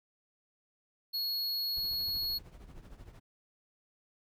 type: tone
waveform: square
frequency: 4332 Hz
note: C#8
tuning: 41 cents flat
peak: -32 dBFS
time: 1.13-2.39 s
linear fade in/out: 20 ms
type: noise with tremolo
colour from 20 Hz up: brown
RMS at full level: -47 dBFS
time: 1.76-3.2 s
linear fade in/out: 10 ms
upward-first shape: triangle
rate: 13 Hz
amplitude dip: 75%
effects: none